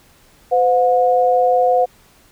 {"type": "tone pair together", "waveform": "sine", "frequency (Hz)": [509.3, 721], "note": ["C5", "F#5"], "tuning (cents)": [-47, -45], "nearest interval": "tritone", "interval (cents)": 602, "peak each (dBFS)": -14, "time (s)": [0.51, 1.86], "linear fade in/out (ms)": 20, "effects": ["pink hiss -51 dBFS RMS until 2.31 s"]}